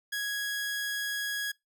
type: tone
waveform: sawtooth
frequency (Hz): 1661.2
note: G#6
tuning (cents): 0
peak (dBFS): -27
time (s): 0.12-1.52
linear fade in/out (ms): 10
effects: noise-tail reverb RT60 0.2 s tail -25 dB re dry